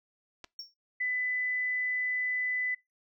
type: clicks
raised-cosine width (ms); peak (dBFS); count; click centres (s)
0.2; -28; 2; 0.442 / 0.445
type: tone with exponential decay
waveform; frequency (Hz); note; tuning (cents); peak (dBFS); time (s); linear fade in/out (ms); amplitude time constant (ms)
triangle; 5490; F8; -31; -35; 0.59-0.74; 2; 32
type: tone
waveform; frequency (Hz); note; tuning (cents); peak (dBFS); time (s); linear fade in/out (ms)
sine; 2000; B6; +21; -28; 1-2.75; 10
effects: noise-tail reverb RT60 0.2 s tail -24 dB re dry